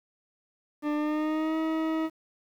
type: tone with pitch glide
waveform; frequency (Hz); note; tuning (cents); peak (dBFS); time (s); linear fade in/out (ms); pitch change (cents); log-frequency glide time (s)
40% pulse; 297.6 to 319; D4 to D#4; +23 to +43; -25; 0.82-2.1; 50; +120; 0.94-1.57
effects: low-pass 2000 Hz 12 dB/octave + 9-bit